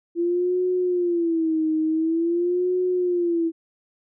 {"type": "tone with vibrato", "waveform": "sine", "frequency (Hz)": 338.5, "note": "E4", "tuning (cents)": 46, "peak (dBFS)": -19, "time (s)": [0.15, 3.52], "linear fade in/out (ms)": 50, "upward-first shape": "sine", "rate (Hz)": 0.47, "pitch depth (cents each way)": 130, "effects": []}